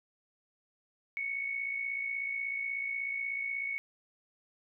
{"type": "tone with amplitude modulation", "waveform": "sine", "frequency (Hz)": 2217, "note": "C#7", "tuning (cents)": 0, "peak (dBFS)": -30, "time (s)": [1.17, 3.78], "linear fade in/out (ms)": 0, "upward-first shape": "sine", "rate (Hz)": 56.4, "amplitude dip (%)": 55, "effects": []}